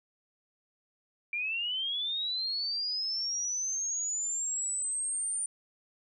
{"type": "linear sweep", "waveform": "sine", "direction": "up", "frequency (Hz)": [2349, 9130], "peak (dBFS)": -30, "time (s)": [1.33, 5.46], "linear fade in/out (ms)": 2, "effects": []}